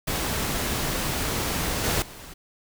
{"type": "noise with level steps", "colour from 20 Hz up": "pink", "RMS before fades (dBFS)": [-27, -24, -42], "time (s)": [0.07, 2.34], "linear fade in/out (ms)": 10, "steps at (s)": [1.84, 2.02], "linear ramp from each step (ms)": 2, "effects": []}